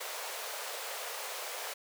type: high-pass noise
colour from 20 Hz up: pink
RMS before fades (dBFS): -40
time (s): 0-1.74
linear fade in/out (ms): 10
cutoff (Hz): 450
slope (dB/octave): 48
effects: none